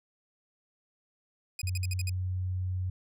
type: tone bursts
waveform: 15% pulse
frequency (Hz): 2487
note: D#7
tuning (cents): -1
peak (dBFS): -28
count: 7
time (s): 1.59-2.096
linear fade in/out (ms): 2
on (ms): 26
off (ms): 54
type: tone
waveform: sine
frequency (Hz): 92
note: F#2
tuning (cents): -9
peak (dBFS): -29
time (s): 1.63-2.9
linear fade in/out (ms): 5
effects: none